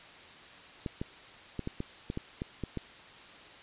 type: clicks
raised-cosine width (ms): 3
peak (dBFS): -21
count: 10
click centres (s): 0.862 / 1.015 / 1.593 / 1.674 / 1.804 / 2.101 / 2.174 / 2.419 / 2.637 / 2.773
effects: white hiss -51 dBFS RMS until 3.62 s + resampled to 8000 Hz